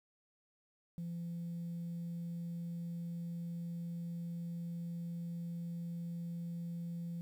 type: tone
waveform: sine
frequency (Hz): 170.4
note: F3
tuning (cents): -42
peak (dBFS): -37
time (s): 0.98-7.21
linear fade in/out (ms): 0
effects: tanh soft clip ceiling -37 dBFS + 11-bit